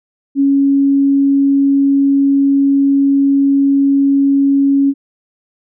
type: tone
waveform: sine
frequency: 277.2 Hz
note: C#4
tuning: in tune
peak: -8 dBFS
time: 0.35-4.94 s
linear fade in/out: 50 ms
effects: none